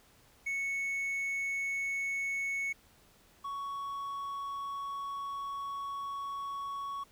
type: tone pair in turn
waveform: triangle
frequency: 2210 / 1115.3 Hz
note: C#7 / C#6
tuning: -6 / +10 cents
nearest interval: octave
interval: 1184 cents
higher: first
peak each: -30 / -34 dBFS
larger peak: first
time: 0.46-2.73 / 3.44-7.04 s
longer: second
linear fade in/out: 10 ms
effects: pink hiss -63 dBFS RMS until 7.11 s